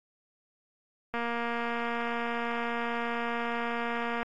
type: click train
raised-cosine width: 0.5 ms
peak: -18 dBFS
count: 727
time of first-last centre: 1.14-4.229 s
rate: 235 Hz
effects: AAC 64 kbps